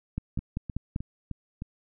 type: two click trains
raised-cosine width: 5 ms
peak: -22 / -17 dBFS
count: 5 / 5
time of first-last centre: 0.39-1.621 / 0.18-0.961 s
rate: 3.25 / 5.12 Hz
effects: none